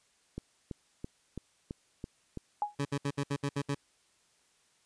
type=click train; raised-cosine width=3 ms; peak=-25 dBFS; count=7; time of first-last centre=0.38-2.373 s; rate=3.01 Hz
type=tone with exponential decay; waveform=sine; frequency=830.6 Hz; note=G#5; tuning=in tune; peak=-24 dBFS; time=2.62-2.75 s; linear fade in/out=1 ms; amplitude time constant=28 ms
type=tone bursts; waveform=20% pulse; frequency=141.5 Hz; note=C#3; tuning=36 cents sharp; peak=-25 dBFS; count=8; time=2.79-3.749 s; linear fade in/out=10 ms; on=63 ms; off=65 ms
effects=white hiss -69 dBFS RMS until 4.85 s + resampled to 22050 Hz